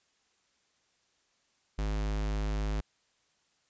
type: tone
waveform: square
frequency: 51.91 Hz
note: G#1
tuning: in tune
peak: -30 dBFS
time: 1.78-2.81 s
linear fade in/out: 10 ms
effects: white hiss -72 dBFS RMS until 3.69 s + resampled to 16000 Hz